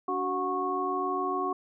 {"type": "tone cluster", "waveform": "sine", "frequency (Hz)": [287.1, 374.2, 729, 1100], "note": ["D4", "F#4", "F#5", "C#6"], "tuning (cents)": [-39, 20, -26, -14], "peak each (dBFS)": [-36, -32, -34, -30], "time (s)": [0.08, 1.53], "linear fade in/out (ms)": 5, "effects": []}